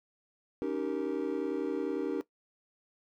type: chord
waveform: triangle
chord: Eb dominant seventh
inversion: third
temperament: just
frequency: 280 / 311.1 / 388.9 / 466.7 Hz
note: Db4 / Eb4 / G4 / Bb4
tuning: +18 / 0 / -14 / +2 cents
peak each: -33 dBFS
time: 0.62-2.21 s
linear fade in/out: 0 ms
effects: noise-tail reverb RT60 0.1 s tail -17 dB re dry + tanh soft clip ceiling -22 dBFS